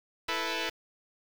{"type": "chord", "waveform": "5% pulse", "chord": "E suspended fourth", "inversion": "none", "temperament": "equal", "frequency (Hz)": [329.6, 440, 493.9], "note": ["E4", "A4", "B4"], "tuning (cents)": [0, 0, 0], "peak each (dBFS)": -23, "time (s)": [0.28, 0.7], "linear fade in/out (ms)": 10, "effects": ["low-pass 5000 Hz 12 dB/octave", "7-bit"]}